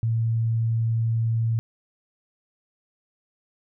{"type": "tone", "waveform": "sine", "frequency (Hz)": 113.9, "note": "A#2", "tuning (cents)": -40, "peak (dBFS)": -20, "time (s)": [0.03, 1.59], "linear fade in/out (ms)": 0, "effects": []}